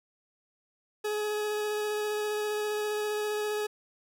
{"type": "tone with vibrato", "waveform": "40% pulse", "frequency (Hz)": 421.7, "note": "G#4", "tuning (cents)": 26, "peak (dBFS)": -28, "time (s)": [1.04, 3.67], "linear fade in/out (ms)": 10, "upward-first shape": "square", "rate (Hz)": 15, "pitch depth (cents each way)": 8, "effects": []}